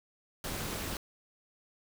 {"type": "noise with amplitude modulation", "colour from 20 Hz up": "pink", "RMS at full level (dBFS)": -34, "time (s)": [0.44, 0.97], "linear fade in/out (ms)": 2, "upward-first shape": "sine", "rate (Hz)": 249, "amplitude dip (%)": 75, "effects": []}